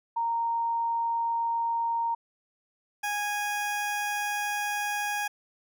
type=tone pair in turn; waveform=sine / 20% pulse; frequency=927 / 825.9 Hz; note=A#5 / G#5; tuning=-10 / -10 cents; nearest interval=major second; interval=200 cents; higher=first; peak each=-25 / -23 dBFS; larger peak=second; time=0.16-2.15 / 3.03-5.28 s; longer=second; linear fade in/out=10 ms; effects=none